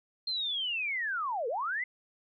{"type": "linear two-way sweep", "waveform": "sine", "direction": "down then up", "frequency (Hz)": [4214, 433.3, 2091], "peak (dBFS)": -30, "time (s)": [0.27, 1.84], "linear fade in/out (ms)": 5, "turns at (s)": 1.48, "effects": []}